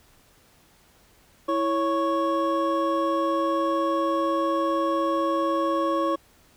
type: tone cluster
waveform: triangle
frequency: 329.2 / 555 / 1105 Hz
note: E4 / C#5 / C#6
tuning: -2 / +2 / -6 cents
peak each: -24 dBFS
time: 1.48-6.16 s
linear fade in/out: 10 ms
effects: pink hiss -58 dBFS RMS until 6.56 s